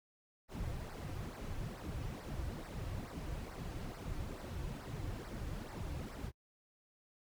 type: noise with flanger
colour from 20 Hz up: brown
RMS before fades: -43 dBFS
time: 0.48-6.32 s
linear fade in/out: 50 ms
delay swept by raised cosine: 0.29 to 4.89 ms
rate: 2.3 Hz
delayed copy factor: -0.7
effects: noise-tail reverb RT60 0.1 s tail -26 dB re dry